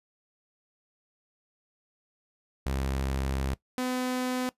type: tone pair in turn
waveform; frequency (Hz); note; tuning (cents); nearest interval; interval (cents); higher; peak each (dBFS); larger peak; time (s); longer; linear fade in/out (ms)
sawtooth; 67 / 253; C2 / B3; +42 / +42; octave + major seventh; 2300; second; -24; neither; 2.66-3.54 / 3.78-4.49; first; 0
effects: noise-tail reverb RT60 0.1 s tail -19 dB re dry + resampled to 32000 Hz